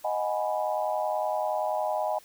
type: chord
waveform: sine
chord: G# minor seventh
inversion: second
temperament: equal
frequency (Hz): 622.3 / 740 / 830.6 / 987.8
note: D#5 / F#5 / G#5 / B5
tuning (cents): 0 / 0 / 0 / 0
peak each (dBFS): -29 / -32 / -31 / -35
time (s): 0.04-2.19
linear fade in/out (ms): 10
effects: white hiss -55 dBFS RMS until 2.24 s